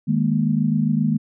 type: chord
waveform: sine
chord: D# suspended fourth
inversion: none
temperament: equal with one note detuned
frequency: 155.56 / 207.7 / 235.2 Hz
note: D#3 / G#3 / A#3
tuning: 0 / 0 / +16 cents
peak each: -21 dBFS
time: 0.07-1.18 s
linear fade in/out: 20 ms
effects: none